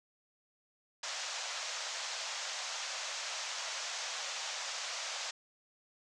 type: band-pass noise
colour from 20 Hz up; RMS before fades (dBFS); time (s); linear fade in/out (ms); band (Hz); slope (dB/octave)
white; -40; 1.03-5.31; 5; 540 to 7000; 48
effects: none